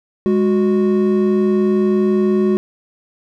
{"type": "tone pair together", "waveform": "triangle", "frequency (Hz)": [206.4, 367.8], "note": ["G#3", "F#4"], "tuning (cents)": [-10, -10], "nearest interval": "minor seventh", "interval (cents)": 1000, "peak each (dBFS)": -13, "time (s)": [0.26, 2.57], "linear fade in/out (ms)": 0, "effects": []}